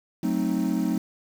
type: chord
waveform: triangle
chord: F# diminished seventh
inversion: none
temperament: equal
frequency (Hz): 185 / 220 / 261.6 / 311.1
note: F#3 / A3 / C4 / Eb4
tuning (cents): 0 / 0 / 0 / 0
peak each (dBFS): -26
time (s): 0.23-0.98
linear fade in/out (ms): 5
effects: 7-bit